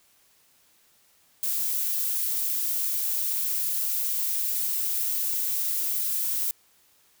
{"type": "noise", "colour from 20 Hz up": "violet", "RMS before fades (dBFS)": -27, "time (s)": [1.43, 6.51], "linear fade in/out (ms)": 0, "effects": ["white hiss -62 dBFS RMS until 7.2 s"]}